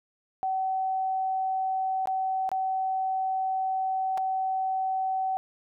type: tone with dropouts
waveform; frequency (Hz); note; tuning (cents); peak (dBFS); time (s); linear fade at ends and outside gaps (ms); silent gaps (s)
sine; 760; F#5; +46; -25; 0.43-5.37; 0; 2.057-2.073 / 2.491-2.516 / 4.175-4.179
effects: none